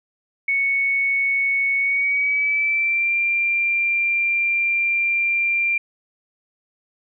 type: tone with pitch glide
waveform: sine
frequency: 2217 to 2376 Hz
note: C#7 to D7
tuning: 0 to +20 cents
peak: -17 dBFS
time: 0.48-5.78 s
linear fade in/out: 5 ms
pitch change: +120 cents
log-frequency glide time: 1.78-3.15 s
effects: none